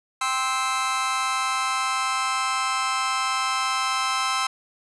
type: chord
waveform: sawtooth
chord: C major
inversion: second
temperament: just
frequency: 784.9 / 1046.5 / 1308.1 Hz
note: G5 / C6 / E6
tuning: +2 / 0 / -14 cents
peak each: -27 / -22 / -22 dBFS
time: 0.21-4.47 s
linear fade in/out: 5 ms
effects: resampled to 24000 Hz + 9-bit